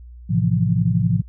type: chord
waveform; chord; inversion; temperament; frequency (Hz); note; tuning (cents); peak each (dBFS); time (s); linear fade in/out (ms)
sine; F major seventh; first; equal with one note detuned; 110 / 130.81 / 162.83 / 174.61; A2 / C3 / E3 / F3; 0 / 0 / -21 / 0; -20 / -22 / -22 / -20; 0.29-1.22; 20
effects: added 60 Hz sine -37 dBFS peak until 1.28 s